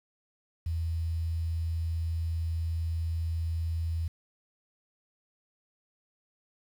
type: tone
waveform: sine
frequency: 82.41 Hz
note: E2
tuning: in tune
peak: -28 dBFS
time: 0.66-4.08 s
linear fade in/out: 5 ms
effects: 9-bit